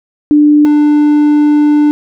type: tone pair in turn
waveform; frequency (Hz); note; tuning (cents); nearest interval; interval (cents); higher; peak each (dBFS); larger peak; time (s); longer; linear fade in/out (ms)
sine / triangle; 296.7 / 296.7; D4 / D4; +18 / +18; unison; 0; neither; -3; neither; 0.31-0.65 / 0.65-1.91; second; 0
effects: none